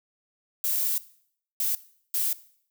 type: noise bursts at uneven times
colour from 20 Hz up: violet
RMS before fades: -26 dBFS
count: 3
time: 0.64-0.98 / 1.6-1.75 / 2.14-2.33 s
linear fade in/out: 2 ms
effects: noise-tail reverb RT60 0.6 s tail -18 dB re dry